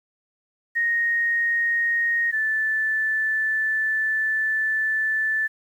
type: tone pair in turn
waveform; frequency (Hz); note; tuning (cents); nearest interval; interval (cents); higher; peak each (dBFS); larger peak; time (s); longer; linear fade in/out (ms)
sine; 1864.7 / 1754.7; A#6 / A6; 0 / -5; minor second; 105; first; -19 / -20; first; 0.75-2.32 / 2.32-5.48; second; 20
effects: 9-bit